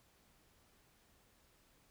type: silence
effects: pink hiss -70 dBFS RMS until 1.9 s